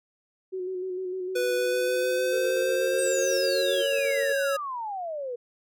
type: tone with vibrato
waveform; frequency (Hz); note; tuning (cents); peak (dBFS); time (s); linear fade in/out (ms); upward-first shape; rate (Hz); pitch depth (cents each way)
sine; 370; F#4; 0; -29; 0.52-3.83; 20; square; 6.6; 28
type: tone with pitch glide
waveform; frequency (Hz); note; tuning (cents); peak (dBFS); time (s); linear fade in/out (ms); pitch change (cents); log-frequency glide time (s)
square; 493.9 to 554.4; B4 to C#5; 0 to 0; -25; 1.35-4.57; 10; +200; 1.59-3.87
type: tone with tremolo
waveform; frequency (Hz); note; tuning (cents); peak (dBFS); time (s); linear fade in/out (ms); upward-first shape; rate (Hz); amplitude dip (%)
triangle; 460.2; A#4; -22; -27; 2.32-4.33; 10; square; 8.1; 40
type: exponential sweep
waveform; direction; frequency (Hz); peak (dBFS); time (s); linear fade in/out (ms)
sine; down; 8690 to 470.6; -30; 2.98-5.36; 10
effects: none